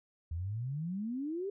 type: exponential sweep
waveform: sine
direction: up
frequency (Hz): 78.1 to 411.2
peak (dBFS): -34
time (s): 0.31-1.5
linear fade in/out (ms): 5
effects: none